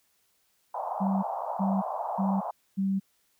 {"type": "band-pass noise", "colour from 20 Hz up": "pink", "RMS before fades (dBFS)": -33, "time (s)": [0.74, 2.51], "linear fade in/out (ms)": 5, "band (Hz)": [640, 990], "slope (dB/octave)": 48}
{"type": "tone bursts", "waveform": "sine", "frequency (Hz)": 193.9, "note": "G3", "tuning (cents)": -19, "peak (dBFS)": -24, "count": 4, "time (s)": [1, 3], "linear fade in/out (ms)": 20, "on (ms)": 230, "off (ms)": 360}
{"effects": ["white hiss -70 dBFS RMS until 3.39 s"]}